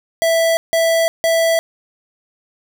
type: tone bursts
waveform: square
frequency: 659.3 Hz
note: E5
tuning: in tune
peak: -13 dBFS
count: 3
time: 0.22-1.59 s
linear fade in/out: 0 ms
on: 350 ms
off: 160 ms
effects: none